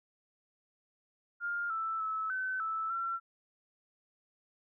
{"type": "tone with pitch steps", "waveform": "sine", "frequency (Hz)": [1406, 1323, 1302, 1522, 1314, 1356], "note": ["F6", "E6", "E6", "F#6", "E6", "E6"], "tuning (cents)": [11, 6, -22, 48, -6, 49], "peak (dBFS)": -32, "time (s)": [1.4, 3.2], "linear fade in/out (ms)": 50, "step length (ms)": 300, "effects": []}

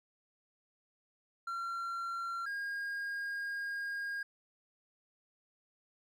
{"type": "tone pair in turn", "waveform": "triangle", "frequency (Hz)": [1369, 1624.2], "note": ["F6", "G#6"], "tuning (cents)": [-35, -39], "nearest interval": "minor third", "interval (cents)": 296, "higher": "second", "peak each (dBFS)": [-34, -34], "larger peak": "neither", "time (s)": [[1.47, 2.46], [2.46, 4.23]], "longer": "second", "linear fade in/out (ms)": 5, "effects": []}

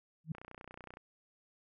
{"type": "tone with exponential growth", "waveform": "sine", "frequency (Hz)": 158.4, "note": "D#3", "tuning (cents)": 31, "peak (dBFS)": -30, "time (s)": [0.24, 0.32], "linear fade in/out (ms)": 5, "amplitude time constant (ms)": 16}
{"type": "click train", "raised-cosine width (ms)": 0.5, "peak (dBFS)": -33, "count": 20, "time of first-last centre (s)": [0.35, 0.971], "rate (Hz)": 30.6}
{"effects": []}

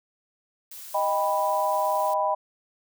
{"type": "noise", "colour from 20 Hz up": "blue", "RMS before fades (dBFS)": -41, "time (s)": [0.71, 2.14], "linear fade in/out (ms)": 5}
{"type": "chord", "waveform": "sine", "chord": "Eb augmented", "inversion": "none", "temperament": "equal with one note detuned", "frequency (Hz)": [622.3, 792.6, 987.8], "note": ["Eb5", "G5", "B5"], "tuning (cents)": [0, 19, 0], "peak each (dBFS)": [-26, -27, -25], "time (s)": [0.94, 2.35], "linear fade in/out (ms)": 10}
{"effects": []}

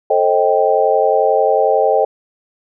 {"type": "chord", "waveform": "sine", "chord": "A half-diminished seventh", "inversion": "none", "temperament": "equal with one note detuned", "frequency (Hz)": [440, 531.2, 622.3, 784], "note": ["A4", "C5", "Eb5", "G5"], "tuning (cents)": [0, 26, 0, 0], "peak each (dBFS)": -16, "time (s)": [0.1, 2.05], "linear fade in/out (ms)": 5, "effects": []}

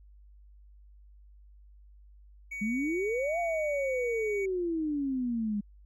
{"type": "tone", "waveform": "triangle", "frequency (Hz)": 2250, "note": "C#7", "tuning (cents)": 25, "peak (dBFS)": -34, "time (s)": [2.51, 4.46], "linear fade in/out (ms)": 10}
{"type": "exponential two-way sweep", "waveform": "sine", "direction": "up then down", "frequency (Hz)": [201.5, 700, 201.5], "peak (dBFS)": -28, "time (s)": [2.61, 5.61], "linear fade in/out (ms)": 10, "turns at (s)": 3.39}
{"effects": ["added 50 Hz sine -52 dBFS peak until 5.85 s"]}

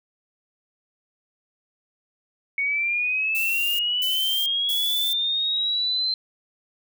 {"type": "linear sweep", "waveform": "sine", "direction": "up", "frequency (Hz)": [2217, 4117], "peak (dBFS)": -21, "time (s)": [2.58, 6.14], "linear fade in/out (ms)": 2}
{"type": "noise bursts", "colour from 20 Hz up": "violet", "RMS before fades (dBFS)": -31, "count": 3, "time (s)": [3.35, 5.13], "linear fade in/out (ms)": 0, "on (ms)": 440, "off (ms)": 230}
{"effects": []}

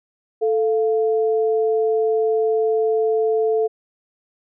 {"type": "tone pair together", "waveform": "sine", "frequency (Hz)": [440, 694.6], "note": ["A4", "F5"], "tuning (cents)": [0, -10], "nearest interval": "minor sixth", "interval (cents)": 790, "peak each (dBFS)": [-16, -26], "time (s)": [0.41, 3.68], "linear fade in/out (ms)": 20, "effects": []}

